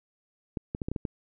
clicks, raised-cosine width 3 ms, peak -18 dBFS, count 7, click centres 0.572 / 0.749 / 0.818 / 0.885 / 0.916 / 0.962 / 1.052 s, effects none

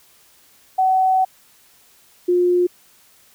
sine tone pair in turn, 754 / 355.8 Hz, F#5 / F4, +32 / +32 cents, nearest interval octave + minor second, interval 1300 cents, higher first, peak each -13 dBFS, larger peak neither, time 0.78-1.25 / 2.28-2.67 s, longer first, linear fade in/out 10 ms, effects white hiss -53 dBFS RMS until 3.34 s

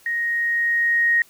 sine tone with level ramp, 1872 Hz, A#6, 7 cents sharp, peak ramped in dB -21 to -14 dBFS, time 0.06-1.22 s, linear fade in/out 2 ms, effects white hiss -53 dBFS RMS until 1.29 s

